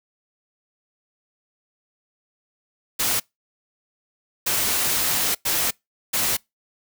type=noise bursts at uneven times; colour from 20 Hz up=white; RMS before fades=-22 dBFS; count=4; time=2.99-3.2 / 4.46-5.35 / 5.45-5.71 / 6.13-6.37 s; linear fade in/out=10 ms; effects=noise-tail reverb RT60 0.2 s tail -26 dB re dry